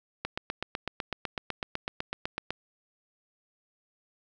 click train, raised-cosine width 0.3 ms, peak -15 dBFS, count 19, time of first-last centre 0.25-2.506 s, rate 7.98 Hz, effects none

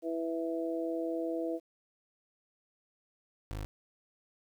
harmonic tone, 164.81 Hz, E3, in tune, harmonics 2 / 3 / 4, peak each -34 / -37 / -38 dBFS, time 0.02-1.6 s, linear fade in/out 50 ms
25% pulse tone, 51.7 Hz, G#1, 7 cents flat, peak -33 dBFS, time 3.51-3.65 s, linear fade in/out 0 ms
effects 11-bit

